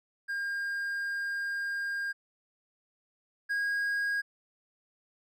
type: tone pair in turn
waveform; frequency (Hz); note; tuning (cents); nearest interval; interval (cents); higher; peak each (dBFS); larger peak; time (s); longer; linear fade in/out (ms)
triangle; 1610 / 1636.3; G6 / G#6; +46 / -26; unison; 28; second; -29 / -26; second; 0.28-2.13 / 3.49-4.22; first; 20
effects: none